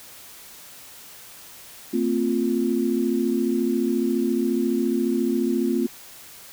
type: chord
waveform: sine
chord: Bb suspended second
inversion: none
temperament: equal with one note detuned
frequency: 227.2 / 261.6 / 349.2 Hz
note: Bb3 / C4 / F4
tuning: -44 / 0 / 0 cents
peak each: -24 dBFS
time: 1.93-5.87 s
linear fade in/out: 10 ms
effects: white hiss -44 dBFS RMS until 6.52 s